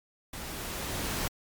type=noise with level ramp; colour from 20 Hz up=pink; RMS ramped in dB=-40 to -31 dBFS; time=0.33-1.28 s; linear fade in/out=5 ms; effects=MP3 96 kbps